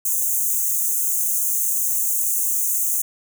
white high-pass noise, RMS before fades -21 dBFS, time 0.05-3.02 s, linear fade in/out 5 ms, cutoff 6200 Hz, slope 96 dB/octave, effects none

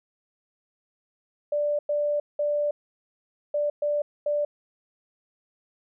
sine tone bursts at uneven times, 588 Hz, D5, 2 cents sharp, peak -22 dBFS, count 6, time 1.52-1.79 / 1.89-2.2 / 2.39-2.71 / 3.54-3.7 / 3.82-4.02 / 4.26-4.45 s, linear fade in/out 5 ms, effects none

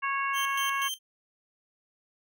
harmonic tone, 551 Hz, C#5, 11 cents flat, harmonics 2 / 3 / 4 / 5, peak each -29 / -33 / -35 / -37 dBFS, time 0.02-0.89 s, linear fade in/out 20 ms
sawtooth tone with tremolo, 3136 Hz, G7, in tune, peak -28 dBFS, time 0.33-0.99 s, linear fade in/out 50 ms, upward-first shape square, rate 4.1 Hz, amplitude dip 75%
effects none

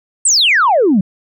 sine exponential sweep, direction down, 8830 to 174.61 Hz, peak -7 dBFS, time 0.25-1.01 s, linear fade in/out 5 ms, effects tanh soft clip ceiling -4 dBFS

